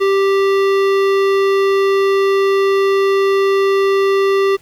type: tone with hard clipping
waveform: sine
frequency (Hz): 392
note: G4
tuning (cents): 0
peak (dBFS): -13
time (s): 0-4.57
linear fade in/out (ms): 20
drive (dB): 16
effects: pink hiss -49 dBFS RMS until 4.61 s